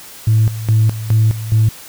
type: tone with tremolo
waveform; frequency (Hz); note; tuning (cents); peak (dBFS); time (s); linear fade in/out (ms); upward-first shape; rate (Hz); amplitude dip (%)
sine; 110; A2; 0; -7; 0.27-1.69; 5; square; 2.4; 80
effects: tanh soft clip ceiling -5 dBFS + white hiss -36 dBFS RMS until 1.88 s